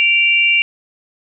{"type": "tone pair together", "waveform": "sine", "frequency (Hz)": [2339, 2782], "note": ["D7", "F7"], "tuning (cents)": [-8, -7], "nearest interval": "minor third", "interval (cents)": 301, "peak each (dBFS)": -13, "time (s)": [0, 0.62], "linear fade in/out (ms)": 0, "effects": []}